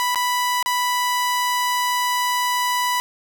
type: tone with dropouts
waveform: sawtooth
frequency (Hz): 987.8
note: B5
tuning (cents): 0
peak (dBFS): -15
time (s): 0-3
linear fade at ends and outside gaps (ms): 0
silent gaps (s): 0.147-0.157 / 0.627-0.66
effects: none